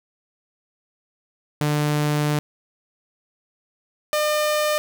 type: tone pair in turn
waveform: sawtooth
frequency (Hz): 148.8 / 603.7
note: D3 / D5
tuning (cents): +23 / +48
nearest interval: 2 octaves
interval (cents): 2425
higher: second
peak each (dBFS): -15 / -15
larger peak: neither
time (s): 1.61-2.39 / 4.13-4.78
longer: first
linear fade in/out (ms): 0
effects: none